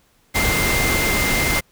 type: tone in noise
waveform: sine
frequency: 2093 Hz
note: C7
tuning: in tune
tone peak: -21 dBFS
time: 0.34-1.61 s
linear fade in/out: 20 ms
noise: pink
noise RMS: -20 dBFS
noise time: 0.34-1.61 s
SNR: -4 dB
effects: pink hiss -59 dBFS RMS until 1.71 s